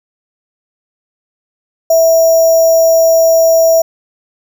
sine tone with sample-and-hold, 655 Hz, E5, 11 cents flat, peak -5 dBFS, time 1.9-3.82 s, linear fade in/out 5 ms, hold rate 6300 Hz, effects none

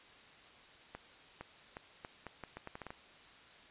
accelerating click train, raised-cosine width 0.5 ms, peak -29 dBFS, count 12, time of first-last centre 0.95-2.905 s, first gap 460 ms, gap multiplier 0.78, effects white hiss -58 dBFS RMS until 3.7 s + resampled to 8000 Hz

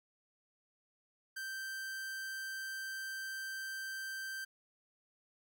45% pulse tone, 1563 Hz, G6, 6 cents flat, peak -40 dBFS, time 1.36-4.45 s, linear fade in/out 10 ms, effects none

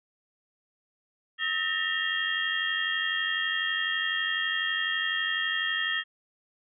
sine tone cluster, 1286 / 1802 / 1894 / 2785 / 3236 Hz, E6 / A6 / A#6 / F7 / G#7, -43 / +41 / +27 / -5 / -46 cents, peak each -38 / -30 / -32 / -37 / -31 dBFS, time 1.38-6.04 s, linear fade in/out 50 ms, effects none

